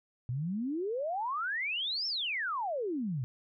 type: exponential two-way sweep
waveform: sine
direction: up then down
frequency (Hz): 116.54 to 5510 to 116.54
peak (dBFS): -31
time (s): 0.29-3.24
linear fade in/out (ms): 0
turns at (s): 2.07
effects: none